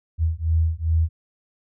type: beating tone pair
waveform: sine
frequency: 80 / 82.5 Hz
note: D#2 / E2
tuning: +49 / +2 cents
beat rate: 2.5 Hz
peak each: -21 dBFS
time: 0.18-1.09 s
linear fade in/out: 50 ms
effects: none